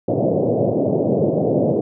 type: band-pass noise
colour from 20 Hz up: white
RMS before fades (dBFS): -18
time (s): 0.08-1.81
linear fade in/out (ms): 5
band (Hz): 110 to 620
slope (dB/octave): 48
effects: none